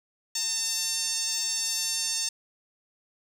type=tone with band-pass filter; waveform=5% pulse; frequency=901 Hz; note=A5; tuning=41 cents sharp; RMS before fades=-29 dBFS; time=0.35-2.29 s; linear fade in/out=5 ms; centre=6000 Hz; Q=1.7; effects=8-bit